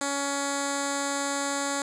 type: tone with low-pass filter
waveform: 10% pulse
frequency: 280.5 Hz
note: C#4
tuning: 21 cents sharp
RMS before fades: -29 dBFS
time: 0.01-1.82 s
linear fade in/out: 2 ms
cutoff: 8100 Hz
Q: 5.4
effects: none